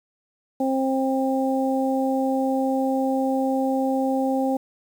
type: harmonic tone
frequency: 265.4 Hz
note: C4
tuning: 25 cents sharp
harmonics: 1 / 2 / 3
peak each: -22 / -25 / -27 dBFS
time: 0.6-4.57 s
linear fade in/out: 5 ms
effects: 8-bit